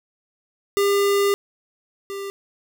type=tone pair in turn; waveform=square; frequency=401.2 / 396.1 Hz; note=G4 / G4; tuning=+40 / +18 cents; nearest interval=unison; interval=22 cents; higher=first; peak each=-17 / -29 dBFS; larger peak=first; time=0.77-1.34 / 2.1-2.3 s; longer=first; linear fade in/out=0 ms; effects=none